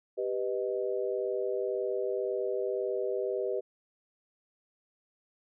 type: chord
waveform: sine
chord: G augmented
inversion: none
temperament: equal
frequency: 392 / 493.9 / 622.3 Hz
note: G4 / B4 / D#5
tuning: 0 / 0 / 0 cents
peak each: -32 / -33 / -36 dBFS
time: 0.17-3.61 s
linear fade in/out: 20 ms
effects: none